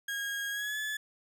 35% pulse tone with pitch glide, 1635 to 1721.3 Hz, G#6 to A6, -28 to -38 cents, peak -31 dBFS, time 0.08-0.97 s, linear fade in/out 5 ms, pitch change +90 cents, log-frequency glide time 0.5-0.78 s, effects none

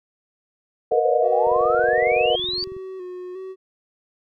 sine chord, B major seventh, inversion third, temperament equal with one note detuned, 466.2 / 493.9 / 622.3 / 721.4 Hz, A#4 / B4 / D#5 / F#5, 0 / 0 / 0 / -44 cents, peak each -22 dBFS, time 0.91-2.36 s, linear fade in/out 10 ms
sine exponential sweep, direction up, 426.5 to 4699 Hz, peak -23 dBFS, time 0.92-2.64 s, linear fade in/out 0 ms
triangle tone with vibrato, 370.2 Hz, F#4, 1 cent sharp, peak -29 dBFS, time 1.21-3.56 s, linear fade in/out 50 ms, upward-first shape square, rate 1.4 Hz, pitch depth 36 cents each way
click train, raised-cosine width 5 ms, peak -31 dBFS, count 29, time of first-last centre 1.47-2.766 s, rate 21.6 Hz
effects none

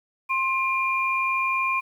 sine tone pair together, 1056.2 / 2400 Hz, C6 / D7, +16 / +37 cents, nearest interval octave + major second, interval 1421 cents, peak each -24 / -24 dBFS, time 0.29-1.81 s, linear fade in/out 20 ms, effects 9-bit

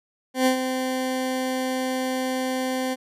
20% pulse tone with ADSR envelope, 258.4 Hz, C4, 21 cents flat, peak -11 dBFS, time 0.34-2.96 s, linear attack 120 ms, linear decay 100 ms, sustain -8 dB, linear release 33 ms, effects resampled to 32000 Hz

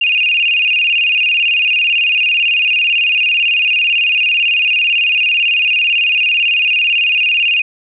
sine tone with vibrato, 2638 Hz, E7, 1 cent sharp, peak -10 dBFS, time 0.01-7.62 s, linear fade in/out 5 ms, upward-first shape square, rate 18 Hz, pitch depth 95 cents each way, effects none

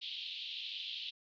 pink band-pass noise, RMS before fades -43 dBFS, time 0.01-1.11 s, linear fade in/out 20 ms, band 2900 to 4000 Hz, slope 48 dB/octave, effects none

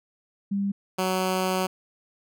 sine / 10% pulse tone pair in turn, 199.1 / 186.36 Hz, G3 / F#3, +27 / +13 cents, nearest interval minor second, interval 114 cents, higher first, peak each -23 / -15 dBFS, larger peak second, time 0.51-0.72 / 0.98-1.67 s, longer second, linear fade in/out 10 ms, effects none

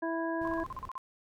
harmonic tone, 329.6 Hz, E4, in tune, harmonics 1 / 2 / 3 / 5, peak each -33 / -36 / -38 / -40 dBFS, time 0.02-0.64 s, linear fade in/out 10 ms
brown noise, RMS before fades -48 dBFS, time 0.41-0.89 s, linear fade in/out 5 ms
sine tone bursts, 1049 Hz, C6, 4 cents sharp, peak -36 dBFS, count 9, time 0.45-0.979 s, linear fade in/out 0 ms, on 25 ms, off 38 ms
effects none

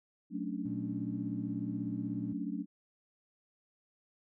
sine chord, D major seventh, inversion first, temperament equal, 185 / 220 / 277.2 / 293.7 Hz, F#3 / A3 / C#4 / D4, 0 / 0 / 0 / 0 cents, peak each -40 dBFS, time 0.3-2.66 s, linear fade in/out 50 ms
triangle tone, 120 Hz, B2, 49 cents flat, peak -40 dBFS, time 0.65-2.33 s, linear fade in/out 5 ms
effects none

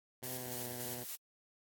10% pulse tone with pitch glide, 127.2 to 122.44 Hz, C3 to B2, -48 to -15 cents, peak -37 dBFS, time 0.22-1.04 s, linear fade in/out 10 ms, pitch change -67 cents, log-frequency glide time 0.33-0.61 s
blue noise with tremolo, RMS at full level -42 dBFS, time 0.23-1.16 s, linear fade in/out 10 ms, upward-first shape square, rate 3.5 Hz, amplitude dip 35%
effects AAC 64 kbps

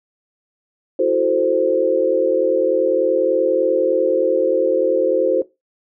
sine chord, F# half-diminished seventh, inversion third, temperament equal, 329.6 / 370 / 440 / 523.3 Hz, E4 / F#4 / A4 / C5, 0 / 0 / 0 / 0 cents, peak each -23 / -19 / -20 / -17 dBFS, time 0.99-5.42 s, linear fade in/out 5 ms, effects noise-tail reverb RT60 0.2 s tail -17 dB re dry

